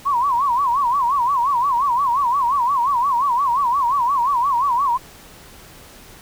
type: tone with vibrato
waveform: sine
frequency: 1037 Hz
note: C6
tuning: 16 cents flat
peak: -15 dBFS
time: 0.05-4.98 s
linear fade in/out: 20 ms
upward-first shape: sine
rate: 5.7 Hz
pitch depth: 180 cents each way
effects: pink hiss -43 dBFS RMS until 6.21 s